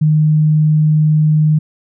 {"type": "tone", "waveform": "sine", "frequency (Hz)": 153.7, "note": "D#3", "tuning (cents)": -21, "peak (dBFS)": -8, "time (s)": [0.01, 1.59], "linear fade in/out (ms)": 10, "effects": []}